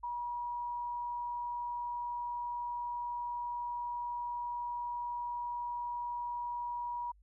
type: tone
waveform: sine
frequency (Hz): 962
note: B5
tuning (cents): -46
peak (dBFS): -35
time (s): 0.03-7.12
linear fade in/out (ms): 10
effects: added 50 Hz sine -60 dBFS peak until 7.22 s